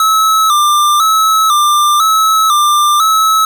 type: tone with vibrato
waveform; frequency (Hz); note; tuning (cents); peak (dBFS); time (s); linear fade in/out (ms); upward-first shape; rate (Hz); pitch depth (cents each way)
square; 1242; D#6; -3; -8; 0-3.45; 2; square; 1; 74
effects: none